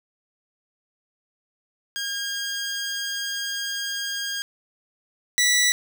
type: tone pair in turn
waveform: 15% pulse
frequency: 1619 / 1962.6 Hz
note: G#6 / B6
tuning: -45 / -11 cents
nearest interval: minor third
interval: 334 cents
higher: second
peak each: -20 / -11 dBFS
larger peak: second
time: 1.96-4.42 / 5.38-5.72 s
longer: first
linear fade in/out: 0 ms
effects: none